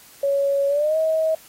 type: tone with pitch glide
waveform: sine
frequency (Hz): 558 to 637.3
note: C#5 to D#5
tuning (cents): +11 to +41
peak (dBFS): -17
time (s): 0.23-1.35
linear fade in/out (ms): 5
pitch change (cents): +230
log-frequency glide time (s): 0.68-0.97
effects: white hiss -48 dBFS RMS until 1.48 s + AAC 48 kbps